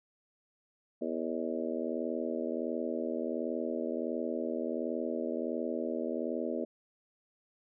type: harmonic tone with a mistuned harmonic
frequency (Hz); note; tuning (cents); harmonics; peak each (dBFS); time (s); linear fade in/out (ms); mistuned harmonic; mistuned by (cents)
81.4; E2; -21; 3 / 4 / 5 / 6 / 7 / 8; -37 / -38 / -39 / -40 / -40 / -41; 1.01-6.65; 10; 8; -52
effects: none